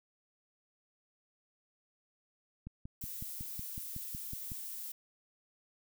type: click train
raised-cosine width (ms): 5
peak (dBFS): -31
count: 11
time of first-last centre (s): 2.67-4.518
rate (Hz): 5.41
type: noise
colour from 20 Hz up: violet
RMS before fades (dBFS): -43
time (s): 3.01-4.92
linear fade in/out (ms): 5
effects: none